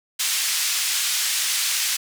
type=band-pass noise; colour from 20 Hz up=white; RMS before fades=-23 dBFS; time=0.19-1.97 s; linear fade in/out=10 ms; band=2000 to 8600 Hz; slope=12 dB/octave; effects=none